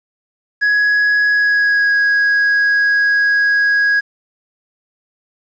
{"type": "tone with pitch glide", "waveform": "triangle", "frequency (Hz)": [1673, 1650], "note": ["G#6", "G#6"], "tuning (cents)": [12, -12], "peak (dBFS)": -9, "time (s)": [0.61, 4.01], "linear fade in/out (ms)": 20, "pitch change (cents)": -24, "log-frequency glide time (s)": [1.3, 1.96], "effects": ["resampled to 16000 Hz", "8-bit"]}